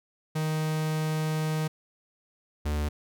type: tone pair in turn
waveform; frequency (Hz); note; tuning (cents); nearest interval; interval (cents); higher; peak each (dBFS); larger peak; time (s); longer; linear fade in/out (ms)
45% pulse; 156.1 / 74.31; D#3 / D2; +6 / +21; octave + minor second; 1285; first; -26; neither; 0.35-1.68 / 2.65-2.89; first; 10
effects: none